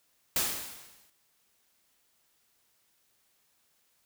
white noise with exponential decay, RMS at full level -26 dBFS, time 0.36-1.1 s, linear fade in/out 2 ms, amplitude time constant 160 ms, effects white hiss -71 dBFS RMS until 4.05 s

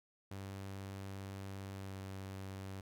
sawtooth tone with pitch glide, 97.5 to 96.38 Hz, G2 to G2, -9 to -29 cents, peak -40 dBFS, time 0.31-2.81 s, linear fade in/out 5 ms, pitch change -20 cents, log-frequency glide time 1.7-1.97 s, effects none

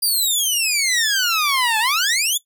15% pulse exponential two-way sweep, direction down then up, 4857 to 850 to 3564 Hz, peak -10 dBFS, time 0.02-2.38 s, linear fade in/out 10 ms, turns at 1.79 s, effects noise-tail reverb RT60 0.1 s tail -17 dB re dry

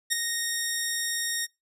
10% pulse tone with ADSR envelope, 1859 Hz, A#6, 5 cents flat, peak -11 dBFS, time 0.1-1.47 s, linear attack 26 ms, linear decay 9 ms, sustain -7 dB, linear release 29 ms, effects noise-tail reverb RT60 0.2 s tail -24 dB re dry + resampled to 32000 Hz

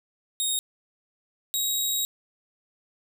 15% pulse tone pair in turn, 3729 / 3807 Hz, A#7 / A#7, 0 / +36 cents, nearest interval unison, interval 36 cents, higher second, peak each -17 dBFS, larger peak neither, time 0.4-0.59 / 1.54-2.05 s, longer second, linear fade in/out 0 ms, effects none

